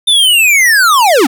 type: linear sweep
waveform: square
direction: down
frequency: 3608 to 231.1 Hz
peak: -6 dBFS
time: 0.07-1.27 s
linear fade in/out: 10 ms
effects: none